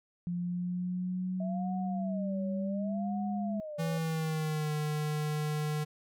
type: linear sweep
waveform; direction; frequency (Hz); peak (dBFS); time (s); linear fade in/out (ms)
sine; up; 174.61 to 206.2; -31; 0.27-3.6; 0
type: tone with vibrato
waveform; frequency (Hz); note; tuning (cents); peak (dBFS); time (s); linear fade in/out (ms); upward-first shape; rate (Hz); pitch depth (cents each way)
sine; 640; D#5; +49; -38; 1.4-3.98; 5; sine; 0.68; 230
type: tone with pitch glide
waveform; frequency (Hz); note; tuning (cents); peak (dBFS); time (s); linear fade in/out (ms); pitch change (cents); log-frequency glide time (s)
square; 164.1 to 151.35; E3 to D#3; -8 to -48; -31; 3.78-5.85; 20; -140; 3.93-4.72
effects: none